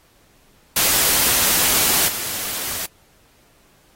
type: noise with level steps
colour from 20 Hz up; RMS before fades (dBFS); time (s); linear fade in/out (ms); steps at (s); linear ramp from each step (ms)
white; -17 / -26; 0.76-2.86; 5; 2.08; 5
effects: pink hiss -56 dBFS RMS until 3.95 s + AAC 48 kbps